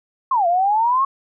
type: exponential two-way sweep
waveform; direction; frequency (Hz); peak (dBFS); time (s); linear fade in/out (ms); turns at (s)
sine; down then up; 1108.7 to 673 to 1108.7; -14; 0.31-1.05; 5; 0.47
effects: none